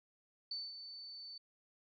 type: tone with ADSR envelope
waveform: sine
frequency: 4519 Hz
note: C#8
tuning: 33 cents sharp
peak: -38 dBFS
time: 0.51-1.38 s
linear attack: 3 ms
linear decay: 210 ms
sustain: -9 dB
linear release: 5 ms
effects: none